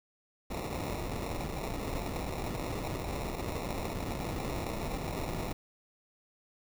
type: noise with sample-and-hold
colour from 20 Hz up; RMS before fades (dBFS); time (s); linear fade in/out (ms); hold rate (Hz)
pink; -36; 0.5-5.53; 5; 1575
effects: none